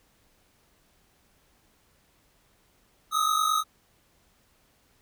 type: tone pair together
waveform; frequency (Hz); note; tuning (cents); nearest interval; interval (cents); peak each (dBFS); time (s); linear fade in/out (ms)
square; 1237 / 1286; D#6 / E6; -10 / -43; minor second; 67; -26 / -26; 3.11-3.64; 50
effects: pink hiss -65 dBFS RMS until 5.01 s